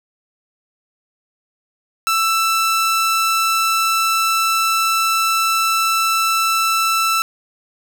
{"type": "tone", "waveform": "sawtooth", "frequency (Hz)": 1327, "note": "E6", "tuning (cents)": 11, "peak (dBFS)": -11, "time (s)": [2.07, 7.22], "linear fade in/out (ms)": 0, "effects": []}